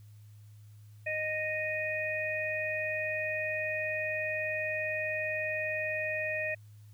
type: harmonic tone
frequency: 620 Hz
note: D#5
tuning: 6 cents flat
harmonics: 1 / 3 / 4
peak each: -35 / -35 / -35 dBFS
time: 1.06-6.55 s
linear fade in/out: 10 ms
effects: added 105 Hz sine -50 dBFS peak until 6.93 s + white hiss -69 dBFS RMS until 6.93 s